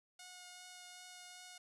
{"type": "tone with vibrato", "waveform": "5% pulse", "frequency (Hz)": 724, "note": "F#5", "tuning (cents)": -38, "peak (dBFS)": -40, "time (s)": [0.19, 1.58], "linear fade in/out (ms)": 5, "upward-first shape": "triangle", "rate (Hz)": 2.6, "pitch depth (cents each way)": 12, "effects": ["low-pass 12000 Hz 12 dB/octave"]}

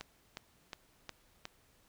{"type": "click train", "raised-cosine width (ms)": 0.2, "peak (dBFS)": -24, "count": 5, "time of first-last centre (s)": [0.01, 1.454], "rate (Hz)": 2.77, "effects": ["pink hiss -68 dBFS RMS until 1.88 s"]}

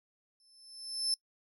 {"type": "tone with exponential growth", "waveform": "35% pulse", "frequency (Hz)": 5274, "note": "E8", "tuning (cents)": 0, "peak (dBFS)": -24, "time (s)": [0.4, 1.14], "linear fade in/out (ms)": 1, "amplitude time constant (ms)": 160, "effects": ["noise-tail reverb RT60 0.1 s tail -25 dB re dry"]}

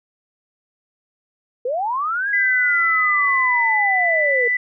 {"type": "linear two-way sweep", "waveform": "sine", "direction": "up then down", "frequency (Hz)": [464.3, 1661.2, 464.3], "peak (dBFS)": -19, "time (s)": [1.65, 4.48], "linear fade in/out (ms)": 5, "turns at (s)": 2.29}
{"type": "tone with pitch glide", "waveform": "sine", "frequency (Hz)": [2000, 1987.3], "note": ["B6", "B6"], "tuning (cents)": [21, 10], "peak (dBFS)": -16, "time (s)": [2.33, 4.57], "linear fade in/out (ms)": 5, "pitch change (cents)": -11, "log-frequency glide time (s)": [3.6, 4.3]}
{"effects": []}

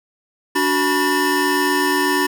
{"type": "tone cluster", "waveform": "square", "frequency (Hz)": [289.7, 371.3, 977, 1788], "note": ["D4", "F#4", "B5", "A6"], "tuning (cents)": [-24, 6, -19, 27], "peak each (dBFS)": -22, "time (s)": [0.55, 2.27], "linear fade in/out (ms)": 10, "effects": []}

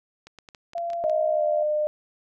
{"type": "clicks", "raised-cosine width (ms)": 0.2, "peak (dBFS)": -27, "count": 9, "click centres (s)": [0.27, 0.387, 0.488, 0.548, 0.734, 0.781, 0.902, 0.933, 1.097]}
{"type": "tone", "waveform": "sine", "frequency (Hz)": 684, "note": "F5", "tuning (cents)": -36, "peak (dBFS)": -26, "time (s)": [0.75, 1.63], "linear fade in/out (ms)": 5}
{"type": "tone with pitch glide", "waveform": "sine", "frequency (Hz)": [622.3, 604.2], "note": ["D#5", "D5"], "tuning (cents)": [0, 49], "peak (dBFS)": -21, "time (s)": [1.04, 1.87], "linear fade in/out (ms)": 0, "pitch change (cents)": -51, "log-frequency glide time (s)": [1.32, 1.42]}
{"effects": []}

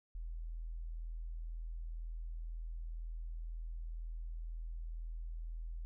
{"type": "tone", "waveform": "sine", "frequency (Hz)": 41.01, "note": "E1", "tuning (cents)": -8, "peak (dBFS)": -40, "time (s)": [0.15, 5.85], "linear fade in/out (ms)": 0, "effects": []}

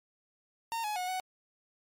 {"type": "tone with pitch steps", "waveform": "45% pulse", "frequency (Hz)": [916, 843, 729, 744], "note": ["A#5", "G#5", "F#5", "F#5"], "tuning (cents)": [-31, 26, -26, 9], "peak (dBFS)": -32, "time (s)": [0.72, 1.2], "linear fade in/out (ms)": 0, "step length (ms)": 120, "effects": ["MP3 64 kbps"]}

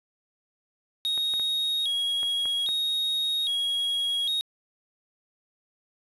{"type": "tone with vibrato", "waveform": "triangle", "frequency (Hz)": 3520, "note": "A7", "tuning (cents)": 0, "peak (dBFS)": -23, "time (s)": [1.05, 4.41], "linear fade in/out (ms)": 0, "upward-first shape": "square", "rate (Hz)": 0.62, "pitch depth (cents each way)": 110}
{"type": "clicks", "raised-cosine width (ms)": 0.5, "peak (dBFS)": -26, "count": 6, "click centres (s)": [1.177, 1.338, 1.397, 2.231, 2.456, 2.689]}
{"effects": ["resampled to 32000 Hz", "8-bit"]}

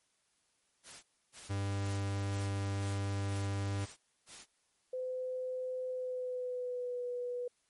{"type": "noise bursts", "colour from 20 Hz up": "white", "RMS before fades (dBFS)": -50, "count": 8, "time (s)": [0.83, 4.46], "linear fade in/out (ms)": 50, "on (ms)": 200, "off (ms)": 290}
{"type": "tone", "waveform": "45% pulse", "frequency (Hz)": 99.3, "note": "G2", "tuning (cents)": 23, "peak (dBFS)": -33, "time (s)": [1.49, 3.86], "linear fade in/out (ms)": 20}
{"type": "tone with pitch glide", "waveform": "sine", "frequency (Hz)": [510, 490.4], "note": ["C5", "B4"], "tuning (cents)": [-44, -12], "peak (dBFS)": -35, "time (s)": [4.93, 7.48], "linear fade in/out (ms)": 5, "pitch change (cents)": -68, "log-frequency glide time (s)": [5.87, 7.05]}
{"effects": ["white hiss -75 dBFS RMS until 7.69 s", "MP3 48 kbps"]}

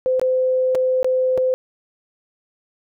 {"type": "tone with dropouts", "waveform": "sine", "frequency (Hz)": 514, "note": "C5", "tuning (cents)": -31, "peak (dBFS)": -15, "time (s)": [0.06, 1.54], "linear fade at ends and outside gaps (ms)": 0, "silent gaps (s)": [[0.196, 0.215], [0.749, 0.753], [1.03, 1.045], [1.376, 1.38]], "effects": []}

